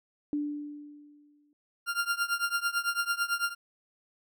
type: tone with exponential decay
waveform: sine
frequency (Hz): 293.7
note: D4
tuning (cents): 0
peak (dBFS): -26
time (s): 0.33-1.53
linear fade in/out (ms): 1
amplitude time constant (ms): 260
type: tone with tremolo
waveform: 40% pulse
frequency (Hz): 1396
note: F6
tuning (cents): -1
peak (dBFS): -23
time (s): 1.86-3.55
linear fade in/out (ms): 50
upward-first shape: triangle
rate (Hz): 9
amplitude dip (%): 95
effects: none